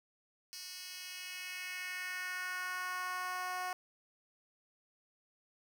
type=tone with high-pass filter sweep; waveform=10% pulse; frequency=365.6 Hz; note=F#4; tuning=21 cents flat; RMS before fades=-41 dBFS; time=0.53-3.73 s; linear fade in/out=0 ms; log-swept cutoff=4300 to 750 Hz; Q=2.1; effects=none